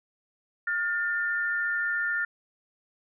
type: tone pair together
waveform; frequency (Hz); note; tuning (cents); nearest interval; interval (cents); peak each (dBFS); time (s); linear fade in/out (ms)
sine; 1421.8 / 1793; F6 / A6; +31 / +32; major third; 401; -28; 0.67-2.25; 5
effects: none